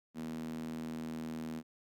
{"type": "tone with high-pass filter", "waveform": "sawtooth", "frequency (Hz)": 79.8, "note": "D#2", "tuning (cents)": 44, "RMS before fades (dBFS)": -41, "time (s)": [0.14, 1.63], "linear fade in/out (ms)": 50, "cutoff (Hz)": 220, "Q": 5.3, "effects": []}